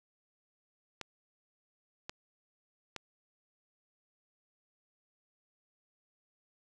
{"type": "clicks", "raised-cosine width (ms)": 0.2, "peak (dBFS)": -22, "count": 3, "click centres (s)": [1.013, 2.095, 2.963], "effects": []}